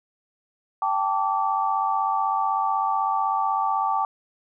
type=chord; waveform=sine; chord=G suspended second; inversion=none; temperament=equal with one note detuned; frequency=784 / 880 / 1158.5 Hz; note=G5 / A5 / D6; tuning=0 / 0 / -24 cents; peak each=-25 dBFS; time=0.82-4.05 s; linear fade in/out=2 ms; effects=none